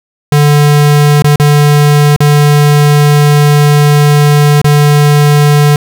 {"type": "tone with dropouts", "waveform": "square", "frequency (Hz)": 146.83, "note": "D3", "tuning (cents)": 0, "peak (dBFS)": -4, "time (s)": [0.32, 5.76], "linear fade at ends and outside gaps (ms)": 2, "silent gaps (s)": [[1.222, 1.243], [1.359, 1.398], [2.163, 2.204], [4.616, 4.644]], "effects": []}